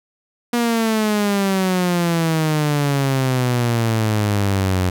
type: exponential sweep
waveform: sawtooth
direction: down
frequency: 240.7 to 90.4 Hz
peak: -12 dBFS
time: 0.53-4.9 s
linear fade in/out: 5 ms
effects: none